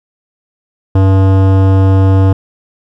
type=tone with hard clipping; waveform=sine; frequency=95.9 Hz; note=G2; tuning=37 cents flat; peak=-7 dBFS; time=0.95-2.33 s; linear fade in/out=5 ms; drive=17 dB; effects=none